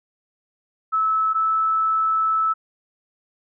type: tone pair in turn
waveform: sine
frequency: 1302 / 1308.7 Hz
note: E6 / E6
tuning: -22 / -13 cents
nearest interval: unison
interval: 9 cents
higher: second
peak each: -17 dBFS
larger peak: neither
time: 0.92-1.34 / 1.34-2.54 s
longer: second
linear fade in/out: 20 ms
effects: none